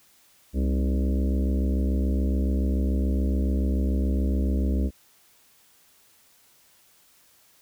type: harmonic tone with a mistuned harmonic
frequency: 67 Hz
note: C2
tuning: 42 cents sharp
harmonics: 1 / 3 / 4 / 5 / 6 / 7 / 8 / 9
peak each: -22 / -29 / -32 / -36 / -39 / -41 / -43 / -44 dBFS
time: 0.53-4.91 s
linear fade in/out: 50 ms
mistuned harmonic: 5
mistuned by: -69 cents
effects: white hiss -59 dBFS RMS until 7.61 s